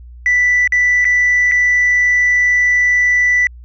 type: tone with dropouts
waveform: sine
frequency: 1975.5 Hz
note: B6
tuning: in tune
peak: -8 dBFS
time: 0.26-3.47 s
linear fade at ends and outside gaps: 1 ms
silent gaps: 0.675-0.722 / 1.045-1.052 / 1.514-1.519 s
effects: tanh soft clip ceiling -7 dBFS + added 60 Hz sine -33 dBFS peak until 3.64 s